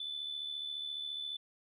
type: tone with amplitude modulation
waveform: sine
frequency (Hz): 3500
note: A7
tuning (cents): -10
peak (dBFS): -34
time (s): 0-1.37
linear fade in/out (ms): 5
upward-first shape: sine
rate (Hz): 74.5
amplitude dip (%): 60
effects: tanh soft clip ceiling -31 dBFS